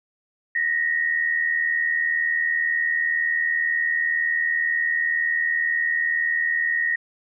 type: tone pair together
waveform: sine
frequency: 1859 / 1939 Hz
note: A#6 / B6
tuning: -5 / -32 cents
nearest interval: minor second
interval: 73 cents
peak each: -21 / -25 dBFS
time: 0.55-6.96 s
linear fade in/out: 5 ms
effects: none